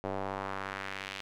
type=tone with band-pass filter sweep; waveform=square; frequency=48.57 Hz; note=G1; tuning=15 cents flat; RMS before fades=-38 dBFS; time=0.04-1.21 s; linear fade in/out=0 ms; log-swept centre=600 to 3000 Hz; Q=1.4; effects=none